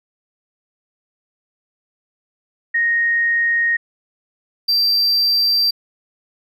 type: tone pair in turn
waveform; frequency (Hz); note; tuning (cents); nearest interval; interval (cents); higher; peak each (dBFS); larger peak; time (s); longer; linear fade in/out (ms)
sine / triangle; 1864.7 / 4699; A#6 / D8; 0 / 0; octave + major third; 1600; second; -14 / -12; second; 2.74-3.77 / 4.68-5.71; neither; 10
effects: none